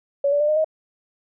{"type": "tone with pitch steps", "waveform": "sine", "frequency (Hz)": [563, 578.8, 595.1, 611.8, 629], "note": ["C#5", "D5", "D5", "D#5", "D#5"], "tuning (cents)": [27, -25, 23, -29, 19], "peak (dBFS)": -16, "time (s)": [0.24, 0.645], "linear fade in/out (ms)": 5, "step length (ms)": 81, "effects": []}